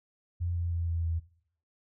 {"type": "tone with pitch steps", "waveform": "sine", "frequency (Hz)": [86.9, 85.8, 84.72, 83.65, 82.59], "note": ["F2", "F2", "E2", "E2", "E2"], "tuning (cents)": [-8, -30, 48, 26, 4], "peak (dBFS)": -28, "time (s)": [0.4, 1.2], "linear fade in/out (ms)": 20, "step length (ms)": 160, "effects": ["noise-tail reverb RT60 0.6 s tail -18 dB re dry"]}